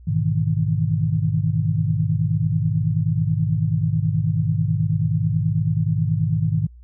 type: chord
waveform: sine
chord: E major seventh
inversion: first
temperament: equal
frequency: 103.83 / 123.47 / 155.56 / 164.81 Hz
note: G#2 / B2 / D#3 / E3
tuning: 0 / 0 / 0 / 0 cents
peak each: -22 / -25 / -21 / -26 dBFS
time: 0.07-6.67 s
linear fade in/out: 10 ms
effects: added 60 Hz sine -41 dBFS peak until 6.83 s